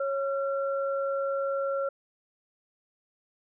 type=tone pair together; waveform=sine; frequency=550 / 1365.3 Hz; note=C#5 / F6; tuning=-14 / -40 cents; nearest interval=octave + major third; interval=1574 cents; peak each=-27 / -34 dBFS; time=0-1.89 s; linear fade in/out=5 ms; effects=none